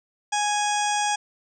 harmonic tone, 830 Hz, G#5, 1 cent flat, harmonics 1 / 2 / 3 / 4 / 6 / 7 / 8 / 9 / 10, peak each -23 / -31 / -33 / -32 / -37 / -34 / -34 / -38 / -37 dBFS, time 0.32-1.16 s, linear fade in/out 10 ms, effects none

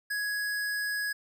square tone, 1669 Hz, G#6, 8 cents sharp, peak -30 dBFS, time 0.1-1.13 s, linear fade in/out 10 ms, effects none

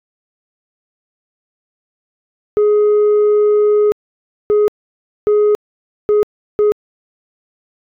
sine tone bursts at uneven times, 418.6 Hz, G#4, 14 cents sharp, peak -6 dBFS, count 5, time 2.57-3.92 / 4.5-4.68 / 5.27-5.55 / 6.09-6.23 / 6.59-6.72 s, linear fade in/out 0 ms, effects tanh soft clip ceiling -8 dBFS

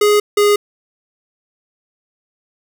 square tone pair in turn, 416.2 / 412.6 Hz, G#4 / G#4, +4 / -11 cents, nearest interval unison, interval 15 cents, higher first, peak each -10 dBFS, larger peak neither, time 0.01-0.2 / 0.37-0.56 s, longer neither, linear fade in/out 5 ms, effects none

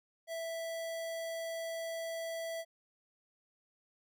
square tone, 659.3 Hz, E5, in tune, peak -38 dBFS, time 0.27-2.65 s, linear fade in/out 50 ms, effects none

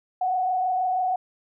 sine tone with frequency modulation, 740 Hz, F#5, in tune, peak -21 dBFS, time 0.21-1.16 s, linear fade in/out 5 ms, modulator 26.2 Hz, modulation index 0.73, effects none

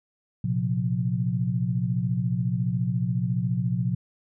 sine chord, Bb suspended second, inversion none, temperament equal with one note detuned, 116.54 / 130.81 / 177.97 Hz, Bb2 / C3 / F3, 0 / 0 / +33 cents, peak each -27 dBFS, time 0.44-3.95 s, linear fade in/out 5 ms, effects none

